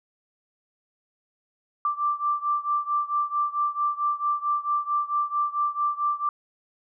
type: beating tone pair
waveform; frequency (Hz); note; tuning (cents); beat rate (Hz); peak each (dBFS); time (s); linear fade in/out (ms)
sine; 1174.7 / 1179.2; D6 / D6; 0 / +7; 4.5; -25 / -27; 1.85-6.29; 2
effects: none